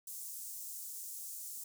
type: high-pass noise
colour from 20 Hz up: pink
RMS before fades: -45 dBFS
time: 0.07-1.64 s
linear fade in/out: 5 ms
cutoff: 7100 Hz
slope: 24 dB/octave
effects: none